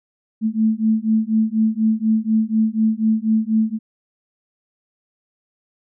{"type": "beating tone pair", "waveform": "sine", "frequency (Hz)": [217.8, 221.9], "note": ["A3", "A3"], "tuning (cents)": [-17, 15], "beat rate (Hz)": 4.1, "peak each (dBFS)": -18, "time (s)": [0.41, 3.79], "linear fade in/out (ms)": 50, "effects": []}